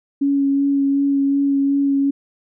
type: tone with vibrato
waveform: sine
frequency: 278.4 Hz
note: C#4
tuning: 8 cents sharp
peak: -14 dBFS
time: 0.21-2.11 s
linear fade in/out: 10 ms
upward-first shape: sine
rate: 2.7 Hz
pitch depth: 13 cents each way
effects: none